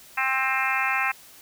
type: harmonic tone with a mistuned harmonic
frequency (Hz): 264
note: C4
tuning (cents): +16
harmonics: 3 / 4 / 5 / 6 / 7 / 8 / 9 / 10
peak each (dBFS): -30 / -30 / -30 / -30 / -30 / -30 / -30 / -30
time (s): 0.17-1.12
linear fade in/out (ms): 10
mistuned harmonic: 9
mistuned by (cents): +20
effects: white hiss -49 dBFS RMS until 1.41 s